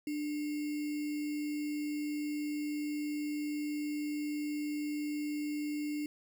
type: tone with sample-and-hold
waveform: sine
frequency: 296.9 Hz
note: D4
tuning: 19 cents sharp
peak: -33 dBFS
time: 0.07-6.06 s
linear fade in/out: 2 ms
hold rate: 2450 Hz
effects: none